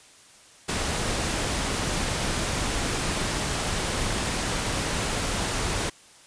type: noise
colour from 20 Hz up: pink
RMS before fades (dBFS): -27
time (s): 0.68-5.9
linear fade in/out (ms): 10
effects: white hiss -52 dBFS RMS until 6.26 s + resampled to 22050 Hz